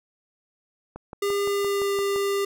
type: click train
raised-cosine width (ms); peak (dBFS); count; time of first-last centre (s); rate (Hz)
1; -23; 8; 0.96-2.161; 5.83
type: tone with pitch glide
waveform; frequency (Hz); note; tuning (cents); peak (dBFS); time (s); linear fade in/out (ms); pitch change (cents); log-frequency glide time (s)
square; 403 to 398.6; G4 to G4; +48 to +29; -23; 1.22-2.45; 5; -19; 1.46-1.95
effects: none